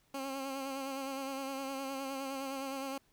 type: tone with vibrato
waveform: 15% pulse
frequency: 270.5 Hz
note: C#4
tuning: 42 cents flat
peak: -31 dBFS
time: 0.14-2.98 s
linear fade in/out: 5 ms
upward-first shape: sine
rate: 9.7 Hz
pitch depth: 35 cents each way
effects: pink hiss -71 dBFS RMS until 3.12 s